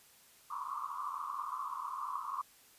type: band-pass noise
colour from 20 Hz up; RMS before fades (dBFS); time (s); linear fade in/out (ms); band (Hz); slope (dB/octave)
white; -40; 0.5-2.42; 10; 1000 to 1200; 96
effects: white hiss -62 dBFS RMS until 2.78 s + resampled to 32000 Hz